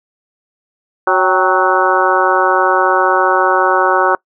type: harmonic tone with a mistuned harmonic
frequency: 185.2 Hz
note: F#3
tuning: 2 cents sharp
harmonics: 2 / 3 / 4 / 5 / 6 / 7 / 8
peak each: -17 / -17 / -17 / -17 / -17 / -17 / -17 dBFS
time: 1.07-4.15 s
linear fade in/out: 2 ms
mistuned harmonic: 4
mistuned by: +68 cents
effects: noise-tail reverb RT60 0.1 s tail -24 dB re dry